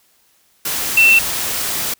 sine tone in noise, 2687 Hz, E7, 33 cents sharp, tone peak -7 dBFS, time 0.97-1.19 s, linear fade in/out 5 ms, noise white, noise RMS -21 dBFS, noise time 0.65-1.94 s, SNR +11 dB, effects white hiss -57 dBFS RMS until 1.99 s

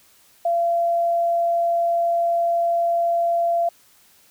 sine tone, 683 Hz, F5, 39 cents flat, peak -17 dBFS, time 0.45-3.69 s, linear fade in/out 5 ms, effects white hiss -55 dBFS RMS until 4.3 s

